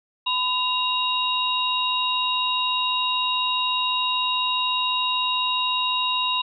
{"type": "tone cluster", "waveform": "sine", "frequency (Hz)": [1007, 2798, 3792], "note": ["B5", "F7", "A#7"], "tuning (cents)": [33, 3, 29], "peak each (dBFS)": -25, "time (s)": [0.26, 6.42], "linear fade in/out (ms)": 10, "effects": []}